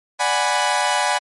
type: chord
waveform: sawtooth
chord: G# half-diminished seventh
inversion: second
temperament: equal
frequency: 587.3 / 740 / 830.6 / 987.8 Hz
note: D5 / F#5 / G#5 / B5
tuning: 0 / 0 / 0 / 0 cents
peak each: -22 / -19 / -18 / -18 dBFS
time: 0.19-1.19 s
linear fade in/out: 20 ms
effects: MP3 48 kbps